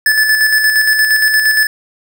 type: tone with tremolo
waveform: square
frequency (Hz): 1737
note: A6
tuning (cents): -23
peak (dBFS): -8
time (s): 0.06-1.67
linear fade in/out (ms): 2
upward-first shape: square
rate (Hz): 8.6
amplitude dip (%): 40
effects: none